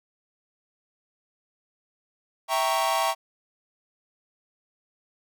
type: chord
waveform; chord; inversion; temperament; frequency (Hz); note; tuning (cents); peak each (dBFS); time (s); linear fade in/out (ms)
45% pulse; E diminished seventh; none; equal; 659.3 / 784 / 932.3 / 1108.7; E5 / G5 / Bb5 / Db6; 0 / 0 / 0 / 0; -28; 2.48-3.15; 50
effects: none

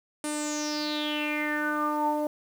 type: tone with low-pass filter sweep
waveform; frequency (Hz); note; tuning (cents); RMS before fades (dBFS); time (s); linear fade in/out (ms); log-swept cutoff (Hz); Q
sawtooth; 299.8; D4; +36; -29; 0.24-2.27; 2; 9800 to 690; 7.6
effects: 8-bit

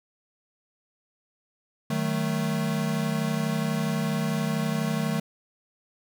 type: chord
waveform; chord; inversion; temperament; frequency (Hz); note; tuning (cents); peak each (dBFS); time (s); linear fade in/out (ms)
square; D# diminished; none; equal with one note detuned; 155.56 / 188.12 / 220; D#3 / F#3 / A3; 0 / +29 / 0; -29 / -32 / -29; 1.9-5.2; 5
effects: none

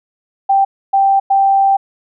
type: tone bursts at uneven times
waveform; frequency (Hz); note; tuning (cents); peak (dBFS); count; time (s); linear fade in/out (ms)
sine; 784; G5; 0; -8; 3; 0.49-0.65 / 0.93-1.2 / 1.3-1.77; 10
effects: none

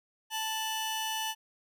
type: tone pair together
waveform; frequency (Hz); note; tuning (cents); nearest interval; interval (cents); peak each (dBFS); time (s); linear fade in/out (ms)
sawtooth; 880 / 2960; A5 / F#7; 0 / 0; octave + major sixth; 2100; -30 / -32; 0.3-1.35; 50
effects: none

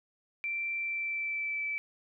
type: tone with pitch glide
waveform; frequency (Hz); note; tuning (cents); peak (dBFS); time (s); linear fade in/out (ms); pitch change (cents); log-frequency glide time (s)
sine; 2349 to 2313; D7 to D7; 0 to -27; -31; 0.44-1.78; 0; -27; 0.75-1.66
effects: none

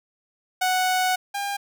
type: tone pair in turn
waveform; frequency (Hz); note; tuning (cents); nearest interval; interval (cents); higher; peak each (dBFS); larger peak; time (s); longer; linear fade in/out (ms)
sawtooth; 740 / 803.6; F#5 / G5; 0 / +43; minor second; 143; second; -16 / -22; first; 0.61-1.16 / 1.34-1.57; first; 10
effects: none

